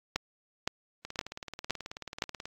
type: two click trains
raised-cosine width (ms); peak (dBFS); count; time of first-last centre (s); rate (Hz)
0.2; -22 / -11; 27 / 5; 1.05-2.455 / 0.16-2.222; 18.5 / 1.94
effects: AAC 48 kbps